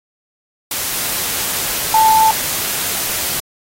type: tone in noise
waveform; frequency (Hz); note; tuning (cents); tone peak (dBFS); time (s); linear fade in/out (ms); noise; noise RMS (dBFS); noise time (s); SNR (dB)
sine; 880; A5; 0; -8; 1.94-2.31; 2; white; -20; 0.71-3.4; +9
effects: AAC 48 kbps